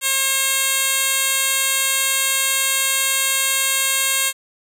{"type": "tone with band-pass filter", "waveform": "10% pulse", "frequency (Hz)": 538, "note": "C5", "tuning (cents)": 48, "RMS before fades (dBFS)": -19, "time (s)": [0.01, 4.33], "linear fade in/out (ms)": 50, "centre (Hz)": 9400, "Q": 0.72, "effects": []}